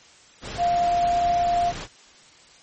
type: tone in noise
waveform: sine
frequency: 698.5 Hz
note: F5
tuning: in tune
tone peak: -18 dBFS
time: 0.57-1.73 s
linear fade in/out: 50 ms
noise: pink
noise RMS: -34 dBFS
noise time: 0.41-1.88 s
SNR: +13 dB
effects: white hiss -51 dBFS RMS until 2.62 s + MP3 32 kbps